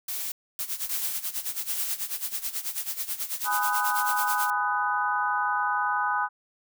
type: noise bursts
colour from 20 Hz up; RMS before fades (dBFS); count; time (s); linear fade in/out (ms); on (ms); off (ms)
blue; -32; 3; 0.08-1.94; 5; 240; 570
type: noise with tremolo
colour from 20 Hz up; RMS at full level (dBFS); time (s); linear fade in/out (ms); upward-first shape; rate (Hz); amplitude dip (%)
blue; -29; 0.59-4.5; 0; sine; 9.2; 80
type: chord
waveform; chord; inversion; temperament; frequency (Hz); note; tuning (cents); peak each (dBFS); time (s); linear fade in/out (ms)
sine; G# minor seventh; none; just; 830.6 / 996.7 / 1245.9 / 1495.1; G#5 / B5 / D#6 / F#6; 0 / +16 / +2 / +18; -29; 3.44-6.29; 50
effects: none